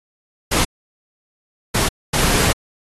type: noise bursts at uneven times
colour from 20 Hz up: pink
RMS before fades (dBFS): -17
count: 3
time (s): 0.51-0.65 / 1.74-1.89 / 2.13-2.53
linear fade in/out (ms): 10
effects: AAC 32 kbps